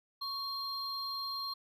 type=tone pair together; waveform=triangle; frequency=1108.7 / 4192 Hz; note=C#6 / C8; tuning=0 / +2 cents; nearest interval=octave + major seventh; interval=2302 cents; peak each=-39 / -36 dBFS; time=0.21-1.54 s; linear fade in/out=10 ms; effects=none